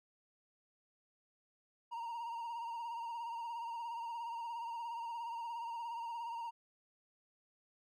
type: tone with vibrato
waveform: triangle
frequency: 932.3 Hz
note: A#5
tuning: in tune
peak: -38 dBFS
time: 1.91-6.51 s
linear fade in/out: 20 ms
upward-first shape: sine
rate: 17 Hz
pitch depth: 42 cents each way
effects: none